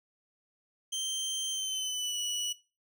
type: tone with pitch glide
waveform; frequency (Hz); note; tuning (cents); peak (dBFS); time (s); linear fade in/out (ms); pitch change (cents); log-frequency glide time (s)
25% pulse; 3136 to 2943; G7 to F#7; 0 to -10; -28; 0.92-2.53; 10; -110; 1.5-2.18
effects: noise-tail reverb RT60 0.3 s tail -18 dB re dry